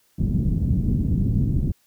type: low-pass noise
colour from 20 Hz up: white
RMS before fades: -21 dBFS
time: 0.18-1.72 s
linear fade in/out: 10 ms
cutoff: 200 Hz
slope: 24 dB/octave
effects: white hiss -63 dBFS RMS until 1.86 s